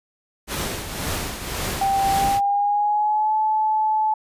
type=noise with tremolo; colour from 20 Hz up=pink; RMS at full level=-25 dBFS; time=0.47-2.41 s; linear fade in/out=50 ms; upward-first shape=triangle; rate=1.9 Hz; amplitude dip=60%
type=tone with pitch glide; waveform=sine; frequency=784 to 864.9 Hz; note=G5 to A5; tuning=0 to -30 cents; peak=-17 dBFS; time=1.81-4.14 s; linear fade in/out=5 ms; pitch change=+170 cents; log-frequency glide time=2.14-3.35 s
effects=resampled to 32000 Hz